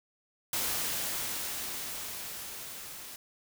white noise with level ramp, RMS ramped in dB -31 to -45 dBFS, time 0.53-3.16 s, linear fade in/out 2 ms, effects none

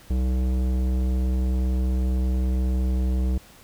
sine tone with tanh clipping, 63.5 Hz, B1, 49 cents sharp, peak -22 dBFS, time 0.1-3.38 s, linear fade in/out 5 ms, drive 15 dB, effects pink hiss -50 dBFS RMS until 3.63 s

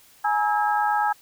sine tone cluster, 838 / 947 / 1297 / 1626 Hz, G#5 / A#5 / E6 / G#6, +15 / +27 / -28 / -37 cents, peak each -21 / -29 / -27 / -28 dBFS, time 0.24-1.13 s, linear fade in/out 10 ms, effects white hiss -54 dBFS RMS until 1.21 s

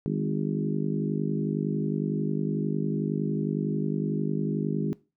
harmonic tone with a mistuned harmonic, 51 Hz, G#1, 31 cents flat, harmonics 3 / 4 / 5 / 6 / 7 / 8, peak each -29 / -31 / -33 / -35 / -36 / -37 dBFS, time 0.06-4.93 s, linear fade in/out 0 ms, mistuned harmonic 3, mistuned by +29 cents, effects noise-tail reverb RT60 0.3 s tail -20 dB re dry

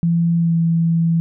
sine tone with pitch glide, 168.7 to 166.09 Hz, E3 to E3, +40 to +13 cents, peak -13 dBFS, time 0.03-1.2 s, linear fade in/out 0 ms, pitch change -27 cents, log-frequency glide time 0.37-0.55 s, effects none

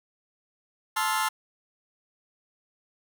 sawtooth chord, F major seventh, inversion first, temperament just, 873.1 / 1047.7 / 1309.6 / 1396.9 Hz, A5 / C6 / E6 / F6, -14 / +2 / -12 / 0 cents, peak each -24 / -26 / -27 / -28 dBFS, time 0.96-1.29 s, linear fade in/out 10 ms, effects none

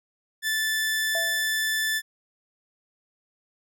sawtooth tone, 1755 Hz, A6, 5 cents flat, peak -20 dBFS, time 0.42-2.02 s, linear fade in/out 50 ms
sine tone with exponential decay, 663 Hz, E5, 10 cents sharp, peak -26 dBFS, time 1.15-1.61 s, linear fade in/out 1 ms, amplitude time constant 100 ms
effects none

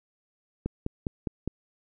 click train, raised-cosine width 3 ms, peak -16 dBFS, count 5, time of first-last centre 0.66-1.476 s, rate 4.9 Hz, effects none

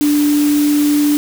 sine tone in noise, 293.7 Hz, D4, in tune, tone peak -10 dBFS, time 0.01-1.17 s, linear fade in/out 0 ms, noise white, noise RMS -25 dBFS, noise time 0.01-1.17 s, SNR +12 dB, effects none

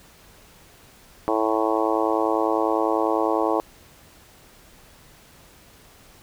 harmonic tone, 110 Hz, A2, in tune, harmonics 3 / 4 / 5 / 6 / 7 / 8 / 9 / 10, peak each -25 / -26 / -27 / -28 / -28 / -29 / -30 / -30 dBFS, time 1.28-3.6 s, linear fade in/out 0 ms, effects pink hiss -51 dBFS RMS until 6.22 s

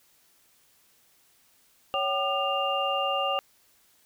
sine tone cluster, 557 / 766 / 1204 / 2798 Hz, C#5 / G5 / D6 / F7, +8 / -40 / +43 / +3 cents, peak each -30 dBFS, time 1.94-3.39 s, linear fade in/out 0 ms, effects white hiss -63 dBFS RMS until 4.05 s

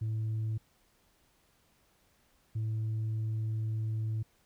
sine tone pair in turn, 110 / 110 Hz, A2 / A2, 0 / 0 cents, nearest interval unison, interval 0 cents, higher neither, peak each -28 dBFS, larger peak neither, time 0.01-0.58 / 2.55-4.23 s, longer second, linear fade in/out 10 ms, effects tanh soft clip ceiling -29 dBFS + pink hiss -69 dBFS RMS until 4.45 s

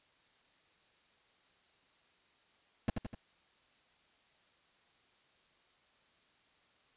brown noise with echo, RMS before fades -30 dBFS, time 2.88-2.9 s, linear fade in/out 2 ms, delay 83 ms, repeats 3, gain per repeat -5 dB, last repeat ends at 3.149 s, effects white hiss -69 dBFS RMS until 6.96 s + resampled to 8000 Hz

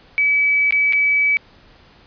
sine tone with dropouts, 2289 Hz, D7, 45 cents flat, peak -13 dBFS, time 0.18-1.37 s, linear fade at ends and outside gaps 0 ms, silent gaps 0.708-0.724 / 0.925-0.932 s, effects pink hiss -49 dBFS RMS until 2.06 s + resampled to 11025 Hz

